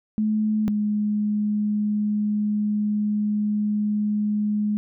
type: tone pair in turn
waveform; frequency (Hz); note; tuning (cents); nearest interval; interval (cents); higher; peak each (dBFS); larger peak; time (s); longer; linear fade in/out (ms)
sine; 214.6 / 209.5; A3 / G#3; -43 / +15; unison; 42; first; -19 / -20; first; 0.18-0.68 / 0.68-4.77; second; 0
effects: none